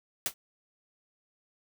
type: noise with exponential decay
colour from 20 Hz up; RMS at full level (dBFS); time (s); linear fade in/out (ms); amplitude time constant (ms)
white; -25; 0.26-0.34; 1; 17
effects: none